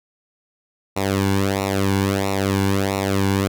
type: tone with flanger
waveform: sawtooth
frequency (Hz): 97.8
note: G2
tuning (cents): -4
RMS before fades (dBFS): -20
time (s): 0.96-3.48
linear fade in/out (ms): 10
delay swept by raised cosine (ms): 0.62 to 1.61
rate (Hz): 1.5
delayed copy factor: -0.85
effects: none